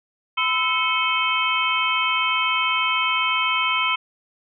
sine tone cluster, 1016 / 1315 / 2200 / 2572 / 3113 Hz, B5 / E6 / C#7 / E7 / G7, +49 / -5 / -14 / -43 / -13 cents, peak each -25 dBFS, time 0.37-3.96 s, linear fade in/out 10 ms, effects none

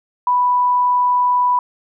sine tone, 987.8 Hz, B5, in tune, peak -12 dBFS, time 0.27-1.59 s, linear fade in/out 2 ms, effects none

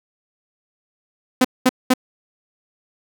sawtooth tone bursts, 255 Hz, C4, 44 cents flat, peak -7 dBFS, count 3, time 1.41-1.938 s, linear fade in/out 5 ms, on 36 ms, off 210 ms, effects none

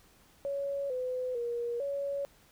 sine tone with pitch steps, 559 / 506 / 474.5 / 561 Hz, C#5 / B4 / A#4 / C#5, +14 / +42 / +31 / +21 cents, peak -31 dBFS, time 0.45-2.25 s, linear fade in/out 0 ms, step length 450 ms, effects pink hiss -62 dBFS RMS until 2.51 s

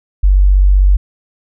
sine tone, 47.79 Hz, G1, 43 cents flat, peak -5 dBFS, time 0.23-0.97 s, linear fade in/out 10 ms, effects none

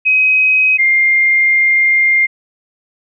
sine tone pair in turn, 2530 / 2111 Hz, D#7 / C7, +28 / +15 cents, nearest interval minor third, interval 313 cents, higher first, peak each -8 dBFS, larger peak neither, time 0.05-0.78 / 0.78-2.27 s, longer second, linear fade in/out 20 ms, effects none

